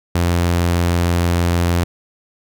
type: tone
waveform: sawtooth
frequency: 86.5 Hz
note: F2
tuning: 16 cents flat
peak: -10 dBFS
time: 0.15-1.84 s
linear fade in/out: 5 ms
effects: none